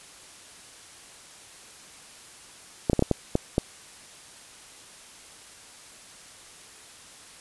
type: clicks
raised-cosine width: 2 ms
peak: -7 dBFS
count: 7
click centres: 2.898 / 2.932 / 2.993 / 3.024 / 3.113 / 3.354 / 3.581 s
effects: white hiss -48 dBFS RMS until 7.4 s + resampled to 24000 Hz